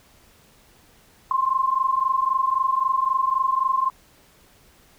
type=tone pair together; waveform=sine; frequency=1046.5 / 1070.3 Hz; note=C6 / C6; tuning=0 / +39 cents; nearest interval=unison; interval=39 cents; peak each=-21 / -22 dBFS; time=1.31-3.9 s; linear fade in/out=2 ms; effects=pink hiss -55 dBFS RMS until 4.98 s